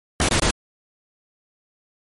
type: noise bursts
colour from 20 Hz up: pink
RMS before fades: -18 dBFS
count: 3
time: 0.2-0.508 s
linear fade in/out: 2 ms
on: 88 ms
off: 22 ms
effects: MP3 48 kbps